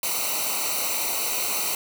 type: noise with comb filter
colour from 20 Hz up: white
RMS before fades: -26 dBFS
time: 0.03-1.75 s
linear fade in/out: 2 ms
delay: 0.59 ms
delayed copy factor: -1
effects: none